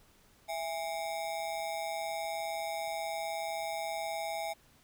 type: ring-modulated tone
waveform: square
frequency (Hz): 740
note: F#5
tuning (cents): 0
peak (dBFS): -32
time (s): 0.48-4.54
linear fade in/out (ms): 20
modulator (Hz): 79.5
effects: pink hiss -64 dBFS RMS until 4.83 s